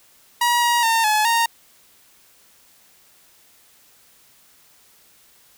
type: tone with pitch steps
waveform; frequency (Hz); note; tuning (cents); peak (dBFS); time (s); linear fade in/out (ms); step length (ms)
sawtooth; 958 / 952 / 910 / 853 / 926; A#5 / A#5 / A#5 / G#5 / A#5; +47 / +36 / -42 / +46 / -12; -12; 0.41-1.46; 5; 210
effects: white hiss -54 dBFS RMS until 5.57 s

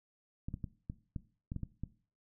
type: clicks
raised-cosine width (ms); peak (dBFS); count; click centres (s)
5; -26; 9; 0.485 / 0.541 / 0.642 / 0.899 / 1.162 / 1.519 / 1.563 / 1.633 / 1.836
effects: noise-tail reverb RT60 0.4 s tail -17 dB re dry

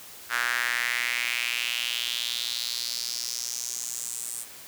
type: tone with high-pass filter sweep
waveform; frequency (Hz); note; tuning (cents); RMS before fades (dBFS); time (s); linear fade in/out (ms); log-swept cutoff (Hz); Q
sawtooth; 119.9; A#2; +49; -30; 0.29-4.46; 50; 1500 to 8800; 3.6
effects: white hiss -45 dBFS RMS until 4.67 s + high-pass 60 Hz 12 dB/octave

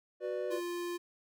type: chord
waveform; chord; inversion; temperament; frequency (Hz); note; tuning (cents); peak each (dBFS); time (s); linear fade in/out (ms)
triangle; B minor; second; just; 370.4 / 493.9 / 592.7; F#4 / B4 / D5; +2 / 0 / +16; -36; 0.2-0.61; 50
type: tone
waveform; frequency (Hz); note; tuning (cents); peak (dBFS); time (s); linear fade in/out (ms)
square; 349.2; F4; 0; -36; 0.5-0.98; 20
effects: none

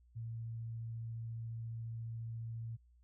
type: tone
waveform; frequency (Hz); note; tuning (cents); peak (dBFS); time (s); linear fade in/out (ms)
sine; 114.3; A#2; -34; -40; 0.15-2.77; 20
effects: added 60 Hz sine -63 dBFS peak until 3.03 s

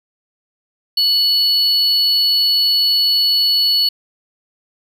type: tone pair together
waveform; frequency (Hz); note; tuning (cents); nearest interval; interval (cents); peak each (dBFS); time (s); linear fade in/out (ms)
triangle; 2960 / 4412; F#7 / C#8; 0 / -9; perfect fifth; 691; -21 / -11; 0.97-3.89; 5
effects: none

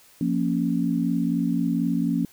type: chord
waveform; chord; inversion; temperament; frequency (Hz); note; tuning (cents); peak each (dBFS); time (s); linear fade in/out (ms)
sine; Bb minor; second; equal; 174.61 / 233.1 / 277.2; F3 / Bb3 / Db4; 0 / 0 / 0; -25; 0.21-2.25; 2
effects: white hiss -54 dBFS RMS until 2.32 s

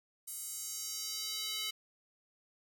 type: tone with high-pass filter sweep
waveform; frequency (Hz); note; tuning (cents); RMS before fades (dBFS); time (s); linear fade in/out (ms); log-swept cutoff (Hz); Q
square; 430; A4; -40; -40; 0.27-1.71; 10; 9400 to 3100; 2
effects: none

